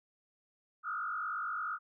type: tone with frequency modulation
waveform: sine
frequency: 1333 Hz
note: E6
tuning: 19 cents sharp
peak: -34 dBFS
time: 0.83-1.79 s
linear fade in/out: 50 ms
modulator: 48.8 Hz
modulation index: 2.3
effects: none